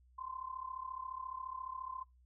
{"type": "tone with amplitude modulation", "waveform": "sine", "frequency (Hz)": 1038, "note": "C6", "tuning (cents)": -14, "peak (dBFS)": -38, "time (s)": [0.18, 2.04], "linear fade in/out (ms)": 10, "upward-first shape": "sine", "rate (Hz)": 34.4, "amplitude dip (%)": 85, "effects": ["noise-tail reverb RT60 0.2 s tail -21 dB re dry", "added 62 Hz sine -63 dBFS peak until 2.25 s"]}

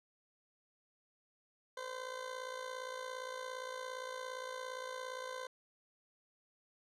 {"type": "tone with amplitude modulation", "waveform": "20% pulse", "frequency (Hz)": 513, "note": "C5", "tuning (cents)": -34, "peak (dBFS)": -34, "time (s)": [1.77, 5.47], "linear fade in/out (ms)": 5, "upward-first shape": "sine", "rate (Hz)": 57.4, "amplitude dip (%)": 65, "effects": ["low-pass 8000 Hz 12 dB/octave"]}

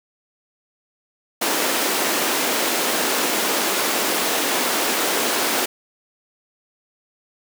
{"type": "high-pass noise", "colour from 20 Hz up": "pink", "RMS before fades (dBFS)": -21, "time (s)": [1.41, 5.66], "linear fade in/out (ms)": 10, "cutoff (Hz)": 270, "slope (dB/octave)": 24, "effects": []}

